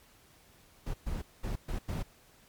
brown noise bursts at uneven times, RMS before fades -34 dBFS, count 5, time 0.86-0.94 / 1.06-1.22 / 1.43-1.56 / 1.68-1.79 / 1.88-2.03 s, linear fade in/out 10 ms, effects pink hiss -61 dBFS RMS until 2.48 s + MP3 96 kbps

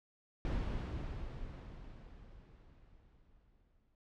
brown noise with exponential decay, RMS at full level -34 dBFS, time 0.45-3.95 s, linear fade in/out 1 ms, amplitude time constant 760 ms, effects low-pass 4000 Hz 12 dB/octave

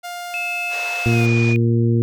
sawtooth tone, 704 Hz, F5, 14 cents sharp, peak -24 dBFS, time 0.03-1.27 s, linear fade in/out 20 ms
sine tone with pitch glide, 2611 to 2450 Hz, E7 to D#7, -17 to -27 cents, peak -22 dBFS, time 0.34-1.56 s, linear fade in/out 0 ms, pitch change -110 cents, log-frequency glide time 1.08-1.24 s
pink band-pass noise, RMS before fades -34 dBFS, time 0.69-1.56 s, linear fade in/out 50 ms, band 440 to 7000 Hz, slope 48 dB/octave
harmonic tone, 116.54 Hz, A#2, in tune, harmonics 1 / 2 / 3 / 4, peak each -15 / -20 / -22 / -29 dBFS, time 1.06-2.02 s, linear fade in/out 0 ms
effects none

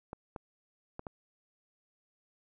clicks, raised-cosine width 1 ms, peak -26 dBFS, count 4, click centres 0.131 / 0.362 / 0.994 / 1.068 s, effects none

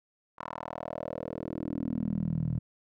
10% pulse tone with band-pass filter sweep, 40.06 Hz, E1, 49 cents flat, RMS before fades -34 dBFS, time 0.38-2.59 s, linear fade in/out 10 ms, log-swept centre 1100 to 130 Hz, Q 3, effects none

